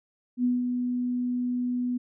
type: tone with ADSR envelope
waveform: sine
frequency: 246.9 Hz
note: B3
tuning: in tune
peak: -20 dBFS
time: 0.37-1.98 s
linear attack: 71 ms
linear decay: 180 ms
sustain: -5 dB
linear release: 13 ms
effects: none